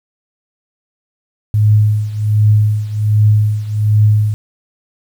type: tone with tremolo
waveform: sine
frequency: 106.1 Hz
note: G#2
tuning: 38 cents sharp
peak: -5 dBFS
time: 1.54-4.34 s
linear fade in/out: 0 ms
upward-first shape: triangle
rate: 1.3 Hz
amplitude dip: 85%
effects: 7-bit